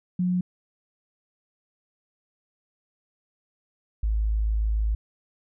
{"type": "tone pair in turn", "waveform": "sine", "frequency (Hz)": [180.4, 53.63], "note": ["F#3", "A1"], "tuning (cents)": [-44, -44], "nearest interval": "octave + major sixth", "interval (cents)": 2100, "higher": "first", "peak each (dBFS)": -21, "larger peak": "neither", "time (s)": [[0.19, 0.41], [4.03, 4.95]], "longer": "second", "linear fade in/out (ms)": 5, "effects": []}